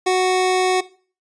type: tone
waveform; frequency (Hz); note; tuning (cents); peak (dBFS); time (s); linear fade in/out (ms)
25% pulse; 370; F#4; 0; -11; 0.06-0.81; 10
effects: noise-tail reverb RT60 0.4 s tail -18 dB re dry + resampled to 22050 Hz